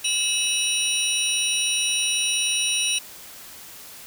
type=tone cluster; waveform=sine; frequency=2605 / 2924 / 3863 / 5710 / 9240 Hz; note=E7 / F#7 / B7 / F8 / D9; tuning=-21 / -21 / -39 / +37 / -29 cents; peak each=-27 dBFS; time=0.04-2.99 s; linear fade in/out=10 ms; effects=white hiss -42 dBFS RMS until 4.06 s